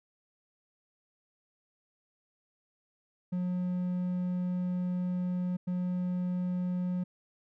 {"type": "tone bursts at uneven times", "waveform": "triangle", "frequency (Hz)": 180.2, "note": "F#3", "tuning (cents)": -45, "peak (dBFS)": -27, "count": 2, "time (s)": [[3.32, 5.57], [5.67, 7.04]], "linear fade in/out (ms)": 10, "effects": []}